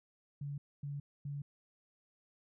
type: tone bursts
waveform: sine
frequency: 142.7 Hz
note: D3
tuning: 49 cents flat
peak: -38 dBFS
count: 3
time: 0.41-1.42 s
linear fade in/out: 5 ms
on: 170 ms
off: 250 ms
effects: none